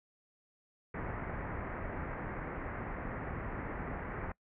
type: low-pass noise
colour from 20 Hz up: pink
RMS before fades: -40 dBFS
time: 0.94-4.32 s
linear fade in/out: 5 ms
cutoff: 2100 Hz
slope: 48 dB/octave
effects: noise-tail reverb RT60 0.1 s tail -23 dB re dry